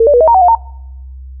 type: tone with pitch steps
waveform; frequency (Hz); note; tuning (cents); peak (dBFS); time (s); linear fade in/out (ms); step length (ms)
sine; 454.8 / 581 / 486.1 / 638 / 932 / 754 / 712 / 914; A#4 / D5 / B4 / D#5 / A#5 / F#5 / F5 / A#5; -43 / -19 / -28 / +43 / -1 / +32 / +33 / -34; -4; 0-0.552; 5; 69
effects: noise-tail reverb RT60 0.8 s tail -24 dB re dry + added 65 Hz sine -27 dBFS peak until 1.4 s